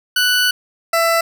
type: tone pair in turn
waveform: 20% pulse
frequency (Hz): 1485 / 666.3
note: F#6 / E5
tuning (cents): +6 / +18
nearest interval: octave + major second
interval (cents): 1388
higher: first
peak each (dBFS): -8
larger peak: neither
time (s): 0.16-0.51 / 0.93-1.21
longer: first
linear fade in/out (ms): 5
effects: none